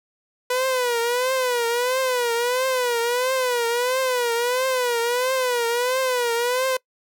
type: tone with vibrato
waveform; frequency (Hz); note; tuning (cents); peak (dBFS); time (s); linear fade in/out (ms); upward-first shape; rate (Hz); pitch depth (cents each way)
sawtooth; 493.9; B4; 0; -16; 0.5-6.77; 5; triangle; 1.5; 120
effects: noise-tail reverb RT60 0.1 s tail -23 dB re dry